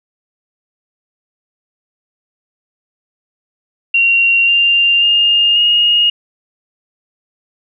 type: tone with pitch steps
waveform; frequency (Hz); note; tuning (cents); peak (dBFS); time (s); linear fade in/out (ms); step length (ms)
sine; 2754 / 2789 / 2825 / 2861; F7 / F7 / F7 / F7; -25 / -3 / +19 / +41; -8; 3.94-6.1; 5; 540
effects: none